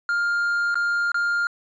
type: tone with dropouts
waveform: triangle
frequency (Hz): 1404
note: F6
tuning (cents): +9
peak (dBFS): -18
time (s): 0.09-1.47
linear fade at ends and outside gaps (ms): 1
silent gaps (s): 0.744-0.755 / 1.118-1.144
effects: resampled to 16000 Hz